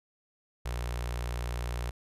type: tone with notch filter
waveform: sawtooth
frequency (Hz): 60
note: B1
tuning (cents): -49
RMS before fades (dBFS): -34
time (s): 0.65-1.91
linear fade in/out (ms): 10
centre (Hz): 240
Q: 0.74
effects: resampled to 32000 Hz